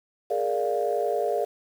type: chord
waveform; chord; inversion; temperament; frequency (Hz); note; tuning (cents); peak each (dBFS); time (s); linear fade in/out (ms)
sine; Bb dominant seventh; third; equal; 415.3 / 466.2 / 587.3 / 698.5; Ab4 / Bb4 / D5 / F5; 0 / 0 / 0 / 0; -28; 0.3-1.45; 10
effects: tanh soft clip ceiling -13 dBFS + 8-bit